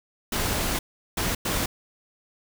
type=noise bursts at uneven times; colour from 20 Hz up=pink; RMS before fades=-26 dBFS; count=3; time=0.32-0.79 / 1.17-1.35 / 1.45-1.66 s; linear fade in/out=5 ms; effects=none